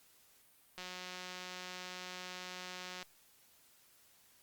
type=click train; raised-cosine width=0.2 ms; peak=-28 dBFS; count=410; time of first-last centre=0.78-3.027 s; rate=182 Hz; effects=white hiss -66 dBFS RMS until 4.42 s + Opus 48 kbps